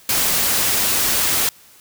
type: noise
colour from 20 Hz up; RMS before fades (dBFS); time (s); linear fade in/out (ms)
white; -18; 0.09-1.49; 2
effects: white hiss -48 dBFS RMS until 1.8 s